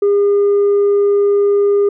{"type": "tone", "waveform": "sine", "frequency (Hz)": 405, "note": "G#4", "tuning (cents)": -43, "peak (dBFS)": -7, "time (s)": [0.02, 1.89], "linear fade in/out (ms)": 5, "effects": ["tanh soft clip ceiling -8 dBFS"]}